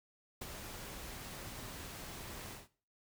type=noise with ADSR envelope; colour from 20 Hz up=pink; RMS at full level=-42 dBFS; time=0.41-2.68 s; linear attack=9 ms; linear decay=26 ms; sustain=-5 dB; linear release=160 ms; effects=noise-tail reverb RT60 0.4 s tail -17 dB re dry